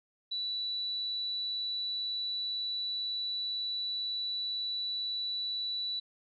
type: tone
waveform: sine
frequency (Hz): 3951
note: B7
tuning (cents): 0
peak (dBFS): -32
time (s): 0.31-6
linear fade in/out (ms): 10
effects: none